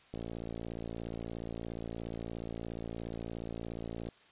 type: click train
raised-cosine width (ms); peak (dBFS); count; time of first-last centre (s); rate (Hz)
2; -27; 226; 0.14-4.087; 57
effects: white hiss -61 dBFS RMS until 4.31 s + resampled to 8000 Hz